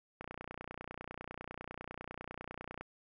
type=click train; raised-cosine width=0.5 ms; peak=-28 dBFS; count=79; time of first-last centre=0.21-2.81 s; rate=30 Hz; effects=none